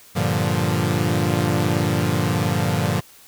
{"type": "chord", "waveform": "sawtooth", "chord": "G minor seventh", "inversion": "none", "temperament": "equal", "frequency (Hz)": [98, 116.54, 146.83, 174.61], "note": ["G2", "Bb2", "D3", "F3"], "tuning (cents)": [0, 0, 0, 0], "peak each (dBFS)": -20, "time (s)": [0.15, 3.01], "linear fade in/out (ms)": 20, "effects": ["white hiss -48 dBFS RMS until 3.27 s"]}